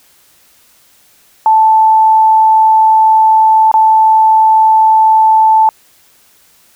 sine tone with dropouts, 878 Hz, A5, 4 cents flat, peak -4 dBFS, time 1.46-5.69 s, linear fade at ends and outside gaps 1 ms, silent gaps 3.715-3.74 s, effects white hiss -48 dBFS RMS until 6.75 s

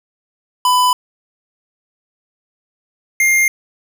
square tone pair in turn, 998 / 2115 Hz, B5 / C7, +18 / +18 cents, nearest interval octave + minor second, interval 1300 cents, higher second, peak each -11 dBFS, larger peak neither, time 0.65-0.93 / 3.2-3.48 s, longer neither, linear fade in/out 2 ms, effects none

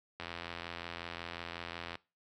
click train, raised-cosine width 0.3 ms, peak -24 dBFS, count 151, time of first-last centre 0.2-1.954 s, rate 85.5 Hz, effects noise-tail reverb RT60 0.3 s tail -22 dB re dry + high-pass 60 Hz 12 dB/octave

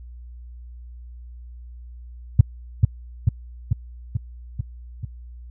sine tone with echo, 104.2 Hz, G#2, 6 cents sharp, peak -4 dBFS, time 2.39-2.41 s, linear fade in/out 5 ms, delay 440 ms, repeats 6, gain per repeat -3 dB, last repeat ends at 5.05 s, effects added 60 Hz sine -37 dBFS peak until 5.5 s

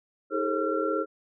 sine tone cluster, 317.4 / 405.9 / 443.5 / 536 / 1363 Hz, D#4 / G#4 / A4 / C5 / F6, +35 / -40 / +14 / +42 / -43 cents, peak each -31 dBFS, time 0.3-1.06 s, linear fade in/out 50 ms, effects none

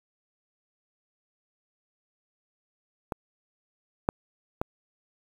clicks, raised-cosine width 1 ms, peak -16 / -8 / -13 dBFS, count 3, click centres 3.122 / 4.089 / 4.615 s, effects 7-bit

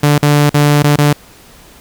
sawtooth tone with dropouts, 146.5 Hz, D3, 4 cents flat, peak -3 dBFS, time 0.03-1.13 s, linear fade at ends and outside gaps 5 ms, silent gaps 0.182-0.226 / 0.496-0.542 / 0.826-0.839 / 0.961-0.984 s, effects pink hiss -41 dBFS RMS until 1.8 s

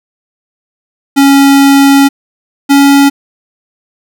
square tone pair in turn, 277.2 / 279.8 Hz, C#4 / C#4, 0 / +16 cents, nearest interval unison, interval 16 cents, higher second, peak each -3 dBFS, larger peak neither, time 1.16-2.09 / 2.69-3.1 s, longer first, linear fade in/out 20 ms, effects none

